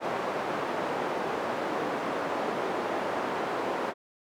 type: band-pass noise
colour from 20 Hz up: white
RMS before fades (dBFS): -31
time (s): 0-3.94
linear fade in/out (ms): 50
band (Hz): 280 to 850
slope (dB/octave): 12
effects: none